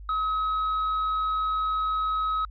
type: tone with quantisation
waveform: triangle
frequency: 1277 Hz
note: D#6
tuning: 45 cents sharp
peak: -22 dBFS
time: 0.09-2.45 s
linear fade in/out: 2 ms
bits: 8
effects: added 50 Hz sine -39 dBFS peak until 2.5 s + resampled to 11025 Hz